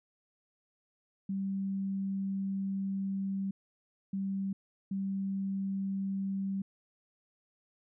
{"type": "tone bursts at uneven times", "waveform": "sine", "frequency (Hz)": 194.6, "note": "G3", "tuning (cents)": -12, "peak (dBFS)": -31, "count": 3, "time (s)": [[1.29, 3.51], [4.13, 4.53], [4.91, 6.62]], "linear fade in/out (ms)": 5, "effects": []}